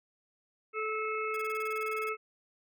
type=harmonic tone; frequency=434.5 Hz; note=A4; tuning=22 cents flat; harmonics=1 / 3 / 5 / 6; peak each=-35 / -35 / -39 / -41 dBFS; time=0.73-2.17 s; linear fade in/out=50 ms
type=tone bursts; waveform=5% pulse; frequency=1661.2 Hz; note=G#6; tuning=in tune; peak=-36 dBFS; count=15; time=1.34-2.092 s; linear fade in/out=2 ms; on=24 ms; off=28 ms
effects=none